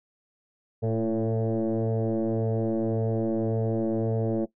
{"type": "tone with frequency modulation", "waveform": "sine", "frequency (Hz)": 112.9, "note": "A2", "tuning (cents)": 45, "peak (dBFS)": -22, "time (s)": [0.82, 4.46], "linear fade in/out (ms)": 20, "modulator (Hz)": 112, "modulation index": 4.2, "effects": ["noise-tail reverb RT60 0.1 s tail -17 dB re dry", "tanh soft clip ceiling -18 dBFS"]}